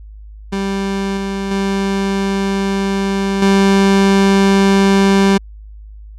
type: tone with level steps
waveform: 30% pulse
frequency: 196 Hz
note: G3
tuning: in tune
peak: -14 / -16 / -12 / -6 dBFS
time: 0.52-5.38 s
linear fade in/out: 10 ms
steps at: 1.17 / 1.51 / 3.42 s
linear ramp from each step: 2 ms
effects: added 52 Hz sine -32 dBFS peak until 6.18 s + low-pass 7000 Hz 12 dB/octave